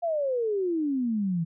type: exponential sweep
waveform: sine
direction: down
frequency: 701 to 160 Hz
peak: -24 dBFS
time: 0.02-1.45 s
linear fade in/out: 20 ms
effects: none